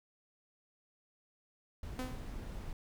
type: noise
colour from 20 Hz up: brown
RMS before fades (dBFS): -43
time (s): 1.83-2.73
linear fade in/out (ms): 2
type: tone with exponential decay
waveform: sawtooth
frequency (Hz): 254.9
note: C4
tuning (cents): -45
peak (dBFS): -32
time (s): 1.99-2.36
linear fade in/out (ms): 2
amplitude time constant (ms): 79
effects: none